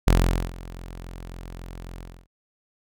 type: tone with ADSR envelope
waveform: sawtooth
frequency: 43.65 Hz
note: F1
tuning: in tune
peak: -10 dBFS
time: 0.07-2.27 s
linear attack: 5 ms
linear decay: 440 ms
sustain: -22 dB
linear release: 280 ms
effects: none